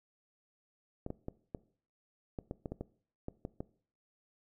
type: clicks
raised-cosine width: 2 ms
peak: -25 dBFS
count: 12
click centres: 1.064 / 1.104 / 1.284 / 1.548 / 2.388 / 2.511 / 2.658 / 2.72 / 2.81 / 3.284 / 3.451 / 3.605 s
effects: noise-tail reverb RT60 0.5 s tail -20 dB re dry